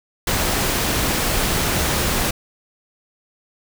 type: noise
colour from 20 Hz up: pink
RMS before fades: -20 dBFS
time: 0.27-2.31 s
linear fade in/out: 5 ms
effects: none